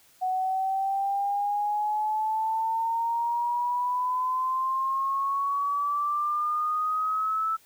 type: exponential sweep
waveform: sine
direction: up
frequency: 740 to 1318.5 Hz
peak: -24 dBFS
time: 0.21-7.57 s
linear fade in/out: 20 ms
effects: white hiss -59 dBFS RMS until 7.65 s